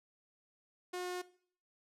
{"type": "tone", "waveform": "sawtooth", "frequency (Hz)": 360.4, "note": "F#4", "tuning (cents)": -45, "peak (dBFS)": -34, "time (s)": [0.93, 1.22], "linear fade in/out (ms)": 10, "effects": ["noise-tail reverb RT60 0.5 s tail -18 dB re dry", "low-pass 12000 Hz 12 dB/octave"]}